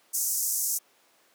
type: band-pass noise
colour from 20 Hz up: pink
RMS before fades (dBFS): -28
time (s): 0.13-0.79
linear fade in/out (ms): 20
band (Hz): 5900 to 16000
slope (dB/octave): 48
effects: pink hiss -62 dBFS RMS until 1.34 s + high-pass 400 Hz 12 dB/octave